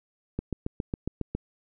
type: click train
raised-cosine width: 3 ms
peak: -16 dBFS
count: 8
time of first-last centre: 0.39-1.35 s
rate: 7.29 Hz
effects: none